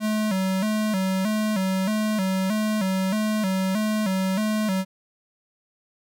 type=tone with vibrato; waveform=square; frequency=201.7 Hz; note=G3; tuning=50 cents sharp; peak=-22 dBFS; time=0-4.85 s; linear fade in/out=50 ms; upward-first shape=square; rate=1.6 Hz; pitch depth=110 cents each way; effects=none